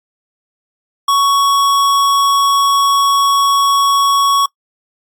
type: tone with hard clipping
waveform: sine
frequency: 1115 Hz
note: C#6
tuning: 10 cents sharp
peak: -11 dBFS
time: 1.08-4.46 s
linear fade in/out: 5 ms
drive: 17 dB
effects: noise-tail reverb RT60 0.1 s tail -25 dB re dry + AAC 64 kbps